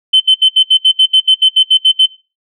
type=tone bursts; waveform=sine; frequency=3067 Hz; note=G7; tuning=38 cents flat; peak=-3 dBFS; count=14; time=0.13-2.061 s; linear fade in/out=10 ms; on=72 ms; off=71 ms; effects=noise-tail reverb RT60 0.3 s tail -17 dB re dry + tanh soft clip ceiling 0 dBFS